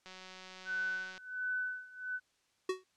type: click train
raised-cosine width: 0.2 ms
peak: -33 dBFS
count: 209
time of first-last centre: 0.06-1.178 s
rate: 186 Hz
type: tone with tremolo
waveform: sine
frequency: 1502 Hz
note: F#6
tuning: 26 cents sharp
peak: -32 dBFS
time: 0.65-2.2 s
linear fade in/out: 50 ms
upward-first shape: sine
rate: 1.4 Hz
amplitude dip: 90%
type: tone with exponential decay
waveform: square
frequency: 373.1 Hz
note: F#4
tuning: 14 cents sharp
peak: -29 dBFS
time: 2.69-2.84 s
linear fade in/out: 5 ms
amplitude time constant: 31 ms
effects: white hiss -74 dBFS RMS until 2.96 s + low-pass 7000 Hz 12 dB/octave